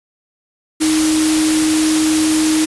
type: tone in noise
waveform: sine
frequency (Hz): 312.7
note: D#4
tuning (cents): +9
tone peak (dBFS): -12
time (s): 0.8-2.66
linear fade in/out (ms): 20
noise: white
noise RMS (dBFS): -19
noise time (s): 0.8-2.66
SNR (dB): +4
effects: resampled to 24000 Hz